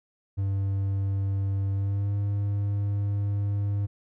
triangle tone with pitch glide, 98 to 101.22 Hz, G2 to G#2, 0 to -44 cents, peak -22 dBFS, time 0.37-3.87 s, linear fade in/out 20 ms, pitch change +56 cents, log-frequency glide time 1.73-2.14 s, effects none

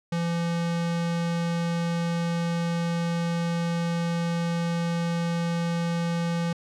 square tone, 169.6 Hz, E3, 50 cents sharp, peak -25 dBFS, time 0.12-6.53 s, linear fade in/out 5 ms, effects low-pass 7000 Hz 12 dB/octave

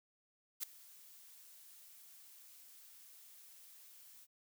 blue noise with ADSR envelope, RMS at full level -37 dBFS, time 0.6-4.27 s, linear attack 33 ms, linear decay 3 ms, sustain -22 dB, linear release 41 ms, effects none

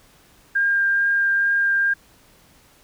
sine tone with vibrato, 1603 Hz, G6, 38 cents sharp, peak -16 dBFS, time 0.55-1.94 s, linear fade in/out 10 ms, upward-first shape triangle, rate 2.3 Hz, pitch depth 10 cents each way, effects pink hiss -54 dBFS RMS until 2.83 s

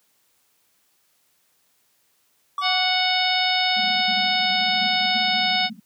triangle tone with exponential decay, 1148 Hz, D6, 40 cents flat, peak -20 dBFS, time 2.58-3.14 s, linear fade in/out 2 ms, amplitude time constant 120 ms
harmonic tone, 738 Hz, F#5, 5 cents flat, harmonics 1 / 2 / 3 / 4 / 5 / 6 / 7, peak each -24 / -30 / -25 / -27 / -24 / -30 / -28 dBFS, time 2.61-5.7 s, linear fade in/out 50 ms
pink band-pass noise, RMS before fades -38 dBFS, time 3.76-5.8 s, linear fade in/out 10 ms, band 190 to 230 Hz, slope 96 dB/octave
effects white hiss -65 dBFS RMS until 5.85 s + high-pass 80 Hz 12 dB/octave

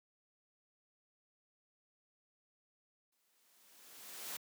white noise with exponential growth, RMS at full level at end -42 dBFS, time 3.12-4.37 s, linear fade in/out 5 ms, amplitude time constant 270 ms, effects high-pass 200 Hz 12 dB/octave

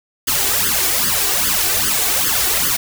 white noise with flanger, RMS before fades -17 dBFS, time 0.27-2.77 s, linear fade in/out 10 ms, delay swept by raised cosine 0.61 to 2.71 ms, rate 2.5 Hz, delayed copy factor +1, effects none

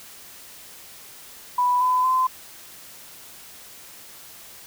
sine tone with pitch steps, 987.8 / 1008 / 1028.6 Hz, B5 / B5 / C6, 0 / +35 / -30 cents, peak -17 dBFS, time 1.58-2.27 s, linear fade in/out 5 ms, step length 230 ms, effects white hiss -44 dBFS RMS until 4.66 s

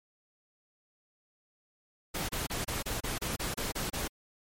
pink noise bursts, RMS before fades -34 dBFS, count 11, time 2.14-4.08 s, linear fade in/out 10 ms, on 150 ms, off 29 ms, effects MP3 64 kbps

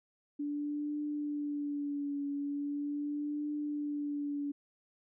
sine tone with vibrato, 290 Hz, D4, 22 cents flat, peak -33 dBFS, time 0.39-4.52 s, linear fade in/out 10 ms, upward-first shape triangle, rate 0.4 Hz, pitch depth 40 cents each way, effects none

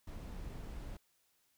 brown noise, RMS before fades -45 dBFS, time 0.07-0.97 s, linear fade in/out 5 ms, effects white hiss -75 dBFS RMS until 1.57 s

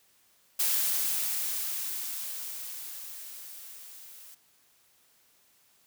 blue noise with level ramp, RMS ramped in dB -26 to -50 dBFS, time 0.59-4.35 s, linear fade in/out 10 ms, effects white hiss -65 dBFS RMS until 5.86 s + high-pass 60 Hz 12 dB/octave

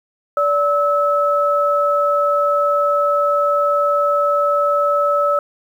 sine tone pair together, 579.1 / 1300 Hz, D5 / E6, -24 / -24 cents, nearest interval octave + major second, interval 1400 cents, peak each -16 dBFS, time 0.37-5.39 s, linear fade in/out 2 ms, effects 8-bit

